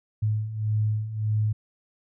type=beating tone pair; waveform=sine; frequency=106.2 / 107.9 Hz; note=G#2 / A2; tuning=+39 / -33 cents; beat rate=1.7 Hz; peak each=-29 / -24 dBFS; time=0.22-1.53 s; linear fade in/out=10 ms; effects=none